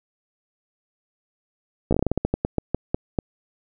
slowing click train, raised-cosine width 2 ms, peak -7 dBFS, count 16, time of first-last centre 1.91-3.188 s, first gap 15 ms, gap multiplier 1.22, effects none

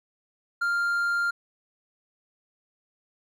triangle tone, 1396.9 Hz, F6, in tune, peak -21 dBFS, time 0.61-1.31 s, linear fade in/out 10 ms, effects none

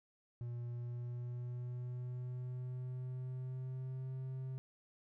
triangle tone with pitch glide, 120 to 130.86 Hz, B2 to C3, -49 to +1 cents, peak -38 dBFS, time 0.41-4.58 s, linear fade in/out 0 ms, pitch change +150 cents, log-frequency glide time 0.68-4.13 s, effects none

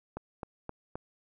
click train, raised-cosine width 1 ms, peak -23 dBFS, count 4, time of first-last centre 0.17-0.955 s, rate 3.82 Hz, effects none

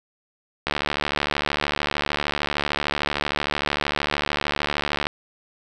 click train, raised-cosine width 0.3 ms, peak -6 dBFS, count 323, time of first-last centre 0.67-5.069 s, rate 73.2 Hz, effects none

